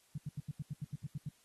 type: tone bursts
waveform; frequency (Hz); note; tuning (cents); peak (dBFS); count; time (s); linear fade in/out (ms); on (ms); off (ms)
sine; 146.83; D3; 0; -36; 11; 0.15-1.29; 5; 30; 81
effects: white hiss -69 dBFS RMS until 1.44 s + AAC 32 kbps

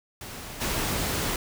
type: noise with level steps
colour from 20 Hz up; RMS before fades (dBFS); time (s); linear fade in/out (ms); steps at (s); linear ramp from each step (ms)
pink; -39 / -28; 0.21-1.36; 2; 0.6; 20
effects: none

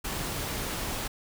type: noise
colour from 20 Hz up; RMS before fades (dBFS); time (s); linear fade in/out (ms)
pink; -33; 0.04-1.08; 10
effects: none

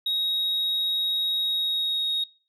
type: tone with pitch glide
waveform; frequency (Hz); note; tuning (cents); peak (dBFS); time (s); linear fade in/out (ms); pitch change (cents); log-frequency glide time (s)
sine; 3783 to 3755; A#7 to A#7; +25 to +12; -21; 0.06-2.24; 5; -13; 1.41-2.09
effects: noise-tail reverb RT60 0.4 s tail -25 dB re dry + tanh soft clip ceiling -21 dBFS

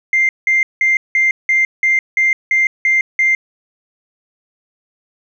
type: tone bursts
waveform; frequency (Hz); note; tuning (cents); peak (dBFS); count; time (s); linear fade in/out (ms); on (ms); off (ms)
sine; 2096; C7; +2; -9; 10; 0.13-3.35; 2; 160; 180
effects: tanh soft clip ceiling -6 dBFS

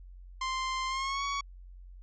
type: tone with pitch glide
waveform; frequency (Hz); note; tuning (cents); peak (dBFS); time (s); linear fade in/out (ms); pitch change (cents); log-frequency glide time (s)
sawtooth; 1046.5 to 1121.6; C6 to C#6; 0 to +20; -27; 0.41-1.41; 5; +120; 0.87-1.24
effects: added 45 Hz sine -46 dBFS peak until 2.02 s + resampled to 16000 Hz

